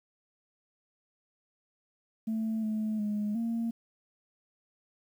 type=tone with pitch steps; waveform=sine; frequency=221.5 / 216.4 / 208.9 / 230.2 Hz; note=A3 / A3 / G#3 / A#3; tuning=+12 / -29 / +10 / -22 cents; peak=-27 dBFS; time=2.27-3.71 s; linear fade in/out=10 ms; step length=360 ms; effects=tanh soft clip ceiling -26 dBFS + 10-bit